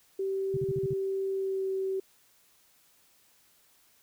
sine tone with pitch glide, 386.9 to 383.1 Hz, G4 to G4, -23 to -40 cents, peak -28 dBFS, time 0.19-2 s, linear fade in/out 5 ms, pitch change -17 cents, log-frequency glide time 1.3-1.68 s
sine tone bursts, 139 Hz, C#3, 5 cents sharp, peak -30 dBFS, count 6, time 0.54-0.934 s, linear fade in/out 2 ms, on 29 ms, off 44 ms
effects white hiss -64 dBFS RMS until 4.02 s

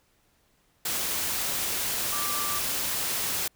sine tone in noise, 1174.7 Hz, D6, in tune, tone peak -33 dBFS, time 2.12-2.59 s, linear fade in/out 5 ms, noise white, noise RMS -29 dBFS, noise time 0.85-3.48 s, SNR -7 dB, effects pink hiss -67 dBFS RMS until 3.55 s

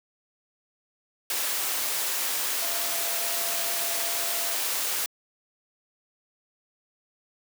sine tone in noise, 680 Hz, F5, 46 cents flat, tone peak -38 dBFS, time 2.62-4.55 s, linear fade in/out 2 ms, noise white, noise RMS -28 dBFS, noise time 1.3-5.06 s, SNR -13 dB, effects high-pass 400 Hz 12 dB/octave

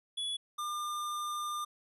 square tone pair in turn, 3400 / 1202.1 Hz, G#7 / D6, +40 / +40 cents, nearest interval octave + tritone, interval 1800 cents, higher first, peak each -34 / -35 dBFS, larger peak first, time 0.17-0.37 / 0.58-1.65 s, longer second, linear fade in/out 10 ms, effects resampled to 32000 Hz

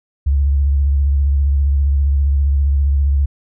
sine tone with vibrato, 70 Hz, C#2, 18 cents sharp, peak -11 dBFS, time 0.26-3.26 s, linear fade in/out 10 ms, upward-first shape triangle, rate 15 Hz, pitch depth 75 cents each way, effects none

